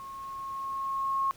sine tone with level ramp, 1085 Hz, C#6, 37 cents flat, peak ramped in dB -40 to -24 dBFS, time 0-1.31 s, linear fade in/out 0 ms, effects pink hiss -55 dBFS RMS until 1.36 s

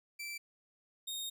sawtooth tone pair in turn, 2334 / 3705 Hz, D7 / A#7, -11 / -11 cents, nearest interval minor sixth, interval 800 cents, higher second, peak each -37 / -35 dBFS, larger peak second, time 0.19-0.38 / 1.07-1.3 s, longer second, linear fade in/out 10 ms, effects none

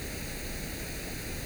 pink noise with comb filter, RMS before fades -37 dBFS, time 0-1.45 s, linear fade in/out 0 ms, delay 0.46 ms, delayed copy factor +0.7, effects none

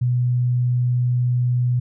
sine tone, 123.47 Hz, B2, in tune, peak -16 dBFS, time 0.01-1.8 s, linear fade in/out 10 ms, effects none

